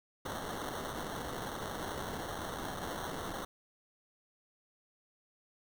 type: noise with sample-and-hold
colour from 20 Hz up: white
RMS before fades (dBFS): -40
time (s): 0.25-3.45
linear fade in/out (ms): 5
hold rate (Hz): 2450
effects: none